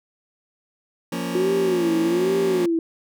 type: chord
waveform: sawtooth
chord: Bb minor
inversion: second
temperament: just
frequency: 174.81 / 233.1 / 279.7 Hz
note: F3 / Bb3 / Db4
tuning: +2 / 0 / +16 cents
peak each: -25 / -25 / -26 dBFS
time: 1.12-2.66 s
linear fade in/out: 5 ms
type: tone with vibrato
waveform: sine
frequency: 357.5 Hz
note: F4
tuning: 41 cents sharp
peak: -18 dBFS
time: 1.35-2.79 s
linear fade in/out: 2 ms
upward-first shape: sine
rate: 1.2 Hz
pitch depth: 160 cents each way
effects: none